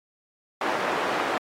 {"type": "band-pass noise", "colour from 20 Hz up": "white", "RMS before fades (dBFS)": -27, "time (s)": [0.61, 1.38], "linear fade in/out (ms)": 2, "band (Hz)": [320, 1200], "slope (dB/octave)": 12, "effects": ["AAC 48 kbps"]}